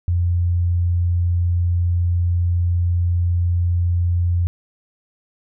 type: tone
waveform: sine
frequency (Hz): 87.3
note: F2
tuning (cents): 0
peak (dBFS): -15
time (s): 0.08-4.47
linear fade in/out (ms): 0
effects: none